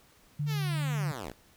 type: tone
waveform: sine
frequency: 146.83 Hz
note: D3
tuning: in tune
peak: -28 dBFS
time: 0.39-1.12 s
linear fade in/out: 10 ms
type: linear sweep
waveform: 5% pulse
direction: down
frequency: 464.4 to 40.45 Hz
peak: -26 dBFS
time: 0.46-1.34 s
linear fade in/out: 50 ms
effects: pink hiss -61 dBFS RMS until 1.56 s